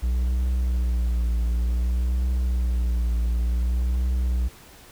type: tone with vibrato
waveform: triangle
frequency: 60.3 Hz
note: B1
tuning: 41 cents flat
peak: -18 dBFS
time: 0.02-4.49 s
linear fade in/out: 20 ms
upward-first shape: triangle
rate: 0.55 Hz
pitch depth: 73 cents each way
effects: pink hiss -48 dBFS RMS until 4.91 s